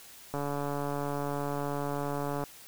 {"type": "click train", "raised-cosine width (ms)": 1, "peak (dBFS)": -20, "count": 301, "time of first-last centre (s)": [0.34, 2.438], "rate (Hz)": 143, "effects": ["white hiss -51 dBFS RMS until 2.67 s"]}